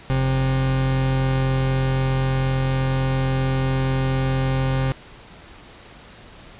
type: tone pair together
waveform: 40% pulse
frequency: 44.08 / 132.4 Hz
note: F1 / C3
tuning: +17 / +21 cents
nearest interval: octave + perfect fifth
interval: 1904 cents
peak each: -26 / -18 dBFS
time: 0.1-4.92 s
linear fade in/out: 0 ms
effects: pink hiss -44 dBFS RMS until 6.59 s + resampled to 8000 Hz